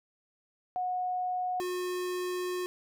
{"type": "tone pair in turn", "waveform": ["sine", "square"], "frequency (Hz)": [730, 361.6], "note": ["F#5", "F#4"], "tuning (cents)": [-24, -40], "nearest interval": "octave", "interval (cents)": 1216, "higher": "first", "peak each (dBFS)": [-29, -32], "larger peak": "first", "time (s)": [[0.76, 1.6], [1.6, 2.66]], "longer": "second", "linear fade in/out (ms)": 0, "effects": []}